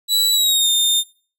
sawtooth tone with pitch glide, 3938 to 3632 Hz, B7 to A#7, -6 to -46 cents, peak -11 dBFS, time 0.08-1.04 s, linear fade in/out 50 ms, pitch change -140 cents, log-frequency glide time 0.32-0.69 s, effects noise-tail reverb RT60 0.4 s tail -21 dB re dry

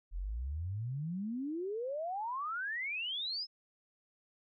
sine exponential sweep, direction up, 40.26 to 5274 Hz, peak -35 dBFS, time 0.11-3.47 s, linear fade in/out 50 ms, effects none

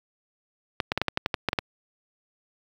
clicks, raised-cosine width 0.3 ms, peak -7 dBFS, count 11, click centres 0.802 / 0.919 / 0.976 / 1.016 / 1.083 / 1.174 / 1.261 / 1.342 / 1.487 / 1.531 / 1.588 s, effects high-pass 60 Hz 12 dB/octave + 8-bit

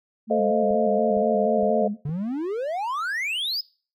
sine tone with vibrato, 214.2 Hz, A3, 46 cents flat, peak -25 dBFS, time 0.27-1.97 s, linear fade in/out 50 ms, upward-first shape square, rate 4.2 Hz, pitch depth 64 cents each way
sine chord, F dominant seventh, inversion first, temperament equal, 440 / 523.3 / 622.3 / 698.5 Hz, A4 / C5 / Eb5 / F5, 0 / 0 / 0 / 0 cents, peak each -24 / -27 / -23 / -26 dBFS, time 0.3-1.88 s, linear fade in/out 10 ms
click train, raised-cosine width 3 ms, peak -28 dBFS, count 4, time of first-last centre 0.71-2.092 s, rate 2.17 Hz
triangle exponential sweep, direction up, 138.59 to 5180 Hz, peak -23 dBFS, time 2.05-3.61 s, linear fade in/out 5 ms
effects noise-tail reverb RT60 0.4 s tail -23 dB re dry

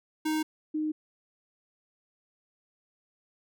square / sine tone pair in turn, 311.1 / 308.1 Hz, D#4 / D#4, 0 / -17 cents, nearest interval unison, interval 17 cents, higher first, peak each -27 dBFS, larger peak neither, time 0.25-0.43 / 0.74-0.92 s, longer neither, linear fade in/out 10 ms, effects none

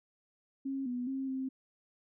sine tone with pitch steps, 270.7 / 246.5 / 267.6 / 263.4 Hz, C#4 / B3 / C4 / C4, -41 / -3 / +39 / +12 cents, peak -33 dBFS, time 0.65-1.49 s, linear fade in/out 10 ms, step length 210 ms, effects none

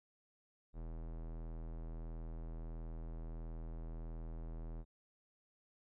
square tone with low-pass filter, 40.75 Hz, E1, 19 cents flat, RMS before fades -45 dBFS, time 0.73-4.85 s, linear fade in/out 50 ms, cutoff 810 Hz, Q 0.7, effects none

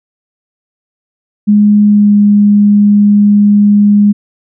sine tone with pitch glide, 207.7 to 205.6 Hz, G#3 to G#3, 0 to -17 cents, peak -3 dBFS, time 1.47-4.13 s, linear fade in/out 20 ms, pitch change -17 cents, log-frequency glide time 1.85-2.14 s, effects none

